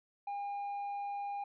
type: tone with tanh clipping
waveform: sine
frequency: 808 Hz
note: G#5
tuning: 48 cents flat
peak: -37 dBFS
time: 0.27-1.44 s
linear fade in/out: 5 ms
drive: 3 dB
effects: none